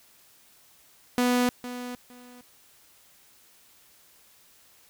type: tone with echo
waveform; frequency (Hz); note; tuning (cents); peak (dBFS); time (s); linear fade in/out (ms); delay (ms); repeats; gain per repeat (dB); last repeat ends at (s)
sawtooth; 246.7; B3; -2; -17; 1.18-1.49; 0; 460; 2; -13; 2.41
effects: white hiss -58 dBFS RMS until 4.89 s